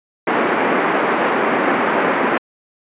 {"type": "band-pass noise", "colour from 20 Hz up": "pink", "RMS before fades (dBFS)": -17, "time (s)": [0.27, 2.38], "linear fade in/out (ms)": 5, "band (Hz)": [240, 2100], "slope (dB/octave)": 24, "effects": ["resampled to 8000 Hz"]}